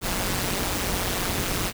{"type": "noise with amplitude modulation", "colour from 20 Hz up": "pink", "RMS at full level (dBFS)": -23, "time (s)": [0.01, 1.73], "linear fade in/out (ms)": 50, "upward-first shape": "sine", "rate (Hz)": 185, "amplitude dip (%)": 75, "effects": []}